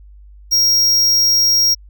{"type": "tone", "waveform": "square", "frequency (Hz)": 5600, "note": "F8", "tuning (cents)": 4, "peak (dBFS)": -11, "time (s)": [0.51, 1.75], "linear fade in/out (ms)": 20, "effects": ["added 50 Hz sine -38 dBFS peak until 1.89 s"]}